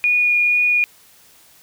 sine tone with vibrato, 2445 Hz, D#7, 31 cents flat, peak -13 dBFS, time 0.04-0.84 s, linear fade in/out 0 ms, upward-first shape sine, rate 2.1 Hz, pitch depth 8 cents each way, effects white hiss -50 dBFS RMS until 1.62 s

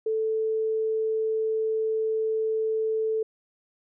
sine tone, 440 Hz, A4, in tune, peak -23 dBFS, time 0.06-3.23 s, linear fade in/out 5 ms, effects none

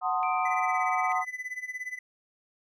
sine chord, F# diminished seventh, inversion none, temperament equal with one note detuned, 740 / 901.1 / 1046.5 / 1244.5 Hz, F#5 / A5 / C6 / Eb6, 0 / +41 / 0 / 0 cents, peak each -28 / -34 / -32 / -30 dBFS, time 0.01-1.25 s, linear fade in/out 50 ms
sine tone with pitch glide, 2349 to 2298 Hz, D7 to D7, 0 to -38 cents, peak -35 dBFS, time 0.23-1.12 s, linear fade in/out 0 ms, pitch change -38 cents, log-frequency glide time 0.58-0.79 s
triangle tone with tremolo, 2004 Hz, B6, 25 cents sharp, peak -29 dBFS, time 0.45-1.99 s, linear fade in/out 5 ms, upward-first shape sine, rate 17 Hz, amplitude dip 85%
effects none

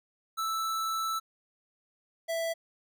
square tone pair in turn, 1318.5 / 661 Hz, E6 / E5, 0 / +5 cents, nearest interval octave, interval 1195 cents, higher first, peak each -30 / -30 dBFS, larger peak neither, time 0.37-1.2 / 2.28-2.54 s, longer first, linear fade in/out 20 ms, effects none

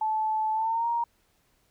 sine tone with pitch glide, 870 to 937.8 Hz, A5 to A#5, -20 to +10 cents, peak -24 dBFS, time 0.01-1.04 s, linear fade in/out 5 ms, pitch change +130 cents, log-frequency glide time 0.53-0.88 s, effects pink hiss -68 dBFS RMS until 1.7 s

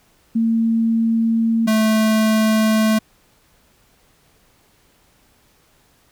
sine / square tone pair in turn, 227.1 / 218.3 Hz, A#3 / A3, -45 / -13 cents, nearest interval minor second, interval 68 cents, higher first, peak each -14 / -14 dBFS, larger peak neither, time 0.35-1.67 / 1.67-2.99 s, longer neither, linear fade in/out 10 ms, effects pink hiss -57 dBFS RMS until 6.11 s

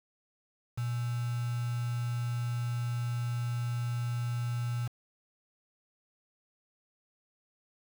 sine tone with quantisation, 120 Hz, B2, 49 cents flat, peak -30 dBFS, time 0.77-4.88 s, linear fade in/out 10 ms, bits 7, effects none

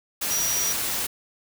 sine tone in noise, 5790 Hz, F#8, 38 cents flat, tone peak -24 dBFS, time 0.3-0.73 s, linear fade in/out 10 ms, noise white, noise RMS -27 dBFS, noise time 0.21-1.07 s, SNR 0 dB, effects none

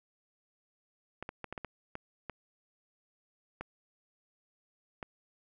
clicks, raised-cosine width 0.5 ms, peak -24 dBFS, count 10, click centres 1.226 / 1.291 / 1.443 / 1.526 / 1.578 / 1.647 / 1.954 / 2.297 / 3.61 / 5.028 s, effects none

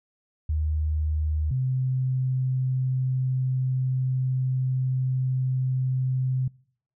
sine tone pair in turn, 77 / 129.5 Hz, D#2 / C3, -17 / -17 cents, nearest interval major sixth, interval 900 cents, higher second, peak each -22 dBFS, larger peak neither, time 0.49-1.51 / 1.51-6.48 s, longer second, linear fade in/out 5 ms, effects noise-tail reverb RT60 0.6 s tail -25 dB re dry

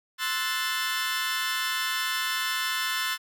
20% pulse chord, F# half-diminished seventh, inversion second, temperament equal, 1046.5 / 1318.5 / 1480 / 1760 Hz, C6 / E6 / F#6 / A6, 0 / 0 / 0 / 0 cents, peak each -28 / -29 / -28 / -25 dBFS, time 0.18-3.18 s, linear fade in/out 50 ms, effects none

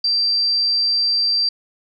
sine tone, 4699 Hz, D8, in tune, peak -15 dBFS, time 0.04-1.49 s, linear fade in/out 5 ms, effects none

